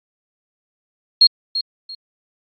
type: tone with echo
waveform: sine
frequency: 4262 Hz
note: C8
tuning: 31 cents sharp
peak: -6 dBFS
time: 1.21-1.27 s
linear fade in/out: 5 ms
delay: 340 ms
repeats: 2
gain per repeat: -12 dB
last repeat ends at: 1.95 s
effects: Opus 48 kbps